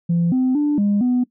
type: tone with pitch steps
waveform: sine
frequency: 170.4 / 257 / 294.5 / 203.8 / 248.3 Hz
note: F3 / C4 / D4 / G#3 / B3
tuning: -42 / -31 / +5 / -32 / +9 cents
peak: -13 dBFS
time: 0.09-1.24 s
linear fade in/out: 10 ms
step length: 230 ms
effects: noise-tail reverb RT60 0.1 s tail -19 dB re dry + tanh soft clip ceiling -12 dBFS